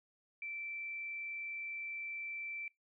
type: tone with frequency modulation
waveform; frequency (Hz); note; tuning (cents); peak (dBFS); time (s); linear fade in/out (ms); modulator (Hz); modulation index
sine; 2335; D7; -11; -40; 0.42-2.68; 2; 39.5; 0.34
effects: noise-tail reverb RT60 0.2 s tail -26 dB re dry